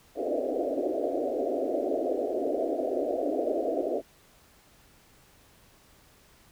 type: band-pass noise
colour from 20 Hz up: white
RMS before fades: -29 dBFS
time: 0.15-4.02 s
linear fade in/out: 50 ms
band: 260 to 690 Hz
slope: 96 dB/octave
effects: pink hiss -59 dBFS RMS until 6.51 s